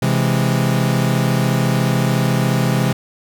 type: chord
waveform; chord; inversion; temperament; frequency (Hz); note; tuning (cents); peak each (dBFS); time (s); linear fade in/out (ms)
40% pulse; C augmented; none; equal; 130.81 / 164.81 / 207.7; C3 / E3 / G#3; 0 / 0 / 0; -16 / -19 / -20; 0.02-2.93; 5
effects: none